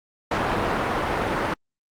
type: low-pass noise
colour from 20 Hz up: white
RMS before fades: -24 dBFS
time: 0.31-1.54 s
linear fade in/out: 5 ms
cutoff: 1200 Hz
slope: 12 dB/octave
effects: Opus 48 kbps